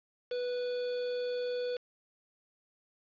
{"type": "tone with quantisation", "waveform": "triangle", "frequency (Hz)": 492.8, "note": "B4", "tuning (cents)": -4, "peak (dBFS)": -30, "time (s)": [0.31, 1.77], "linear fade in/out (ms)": 5, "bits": 7, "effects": ["resampled to 11025 Hz"]}